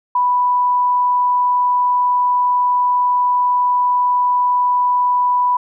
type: tone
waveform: sine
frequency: 987.8 Hz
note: B5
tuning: in tune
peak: -12 dBFS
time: 0.15-5.57 s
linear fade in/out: 5 ms
effects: none